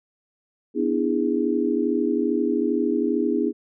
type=chord; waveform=sine; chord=E dominant seventh; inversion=second; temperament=just; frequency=247.2 / 296.7 / 329.6 / 412 Hz; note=B3 / D4 / E4 / G#4; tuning=+2 / +18 / 0 / -14 cents; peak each=-25 dBFS; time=0.74-3.53 s; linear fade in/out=50 ms; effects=none